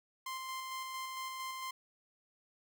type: tone with tremolo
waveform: sawtooth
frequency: 1046 Hz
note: C6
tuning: 1 cent flat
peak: -35 dBFS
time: 0.26-1.71 s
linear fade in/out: 5 ms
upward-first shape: square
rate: 4.4 Hz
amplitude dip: 25%
effects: none